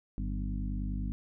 harmonic tone with a mistuned harmonic, 50.1 Hz, G1, 38 cents sharp, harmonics 1 / 2 / 3 / 4 / 5 / 6, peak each -33 / -40 / -44 / -40 / -42 / -49 dBFS, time 0.18-1.12 s, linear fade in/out 0 ms, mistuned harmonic 4, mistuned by -69 cents, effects none

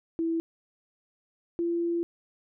sine tone pair in turn, 329.6 / 340.8 Hz, E4 / F4, 0 / -42 cents, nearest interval minor second, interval 58 cents, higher second, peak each -25 dBFS, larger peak neither, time 0.19-0.4 / 1.59-2.03 s, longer second, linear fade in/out 0 ms, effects none

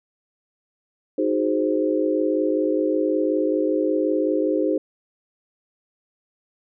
sine chord, Ab dominant seventh, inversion second, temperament equal, 311.1 / 370 / 415.3 / 523.3 Hz, Eb4 / Gb4 / Ab4 / C5, 0 / 0 / 0 / 0 cents, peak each -22 / -26 / -25 / -24 dBFS, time 1.18-4.78 s, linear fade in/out 5 ms, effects none

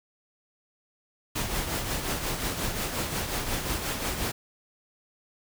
pink noise with tremolo, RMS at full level -28 dBFS, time 1.35-4.32 s, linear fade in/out 10 ms, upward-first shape triangle, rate 5.6 Hz, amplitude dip 55%, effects none

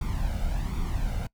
brown noise with flanger, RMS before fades -28 dBFS, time 0.01-1.27 s, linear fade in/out 5 ms, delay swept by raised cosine 0.87 to 1.39 ms, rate 1.3 Hz, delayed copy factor +0.7, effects noise-tail reverb RT60 0.1 s tail -22 dB re dry

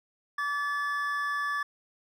triangle tone pair together, 1154 / 1729 Hz, D6 / A6, -31 / -31 cents, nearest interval perfect fifth, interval 700 cents, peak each -29 / -29 dBFS, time 0.38-1.63 s, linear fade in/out 5 ms, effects none

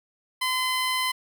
15% pulse tone, 1024 Hz, C6, 38 cents flat, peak -17 dBFS, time 0.41-1.12 s, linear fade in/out 10 ms, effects none

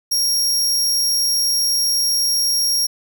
sawtooth tone, 5588 Hz, F8, in tune, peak -13 dBFS, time 0.11-2.87 s, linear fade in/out 10 ms, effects none

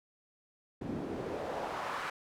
pink noise with band-pass filter sweep, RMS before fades -38 dBFS, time 0.81-2.1 s, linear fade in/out 5 ms, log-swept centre 220 to 1400 Hz, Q 1.8, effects none

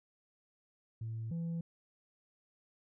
sine tone pair in turn, 112.5 / 167.3 Hz, A2 / E3, +39 / +26 cents, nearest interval perfect fifth, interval 687 cents, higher second, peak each -36 / -32 dBFS, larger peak second, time 1.01-1.31 / 1.31-1.61 s, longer neither, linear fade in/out 5 ms, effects tanh soft clip ceiling -34 dBFS

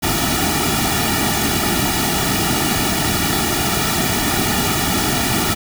pink noise with comb filter, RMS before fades -18 dBFS, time 0.02-5.55 s, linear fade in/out 20 ms, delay 1.9 ms, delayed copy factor -0.9, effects none

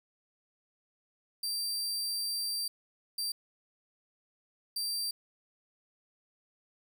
sawtooth tone bursts at uneven times, 4699 Hz, D8, in tune, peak -29 dBFS, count 3, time 1.43-2.68 / 3.18-3.32 / 4.76-5.11 s, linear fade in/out 5 ms, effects none

